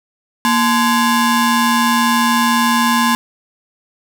30% pulse ring-modulated tone, 634 Hz, D#5, 32 cents sharp, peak -6 dBFS, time 0.45-3.15 s, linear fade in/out 0 ms, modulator 399 Hz, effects none

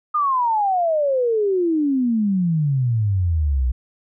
sine exponential sweep, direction down, 1237 to 59.6 Hz, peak -16 dBFS, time 0.14-3.72 s, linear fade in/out 10 ms, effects none

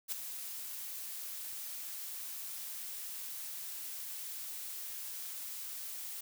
blue noise with ADSR envelope, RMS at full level -34 dBFS, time 0.08-6.21 s, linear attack 41 ms, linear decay 8 ms, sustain -9 dB, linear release 8 ms, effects none

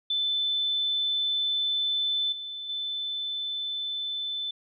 sine tone with level steps, 3520 Hz, A7, in tune, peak -24 / -34 / -29 dBFS, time 0.1-4.51 s, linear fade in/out 5 ms, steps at 2.32 / 2.69 s, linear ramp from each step 5 ms, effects none

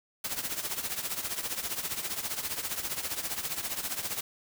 white noise with tremolo, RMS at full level -31 dBFS, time 0.24-4.21 s, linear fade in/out 5 ms, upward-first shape triangle, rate 15 Hz, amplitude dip 80%, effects none

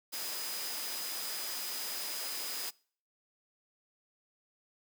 sine tone in noise, 4978 Hz, D#8, in tune, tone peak -42 dBFS, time 0.12-2.71 s, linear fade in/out 20 ms, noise white, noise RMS -39 dBFS, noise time 0.12-2.71 s, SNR -6 dB, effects noise-tail reverb RT60 0.5 s tail -25 dB re dry + high-pass 300 Hz 12 dB/octave

